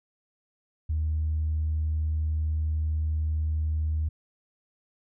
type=tone; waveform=sine; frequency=77.78 Hz; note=D#2; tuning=in tune; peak=-23 dBFS; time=0.89-4.09 s; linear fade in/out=10 ms; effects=tanh soft clip ceiling -20 dBFS